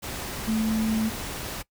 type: tone in noise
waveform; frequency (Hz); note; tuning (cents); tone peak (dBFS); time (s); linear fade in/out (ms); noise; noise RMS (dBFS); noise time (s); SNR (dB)
sine; 220; A3; 0; -22; 0.47-1.1; 20; pink; -34; 0.02-1.63; +9
effects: noise-tail reverb RT60 0.1 s tail -21 dB re dry